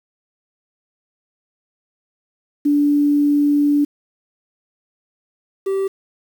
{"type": "tone pair in turn", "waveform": ["sine", "triangle"], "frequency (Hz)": [290.4, 388.3], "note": ["D4", "G4"], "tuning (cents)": [-19, -16], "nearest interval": "perfect fourth", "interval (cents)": 503, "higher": "second", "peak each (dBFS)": [-12, -15], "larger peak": "first", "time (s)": [[2.65, 3.85], [5.66, 5.88]], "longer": "first", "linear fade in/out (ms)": 10, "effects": ["7-bit"]}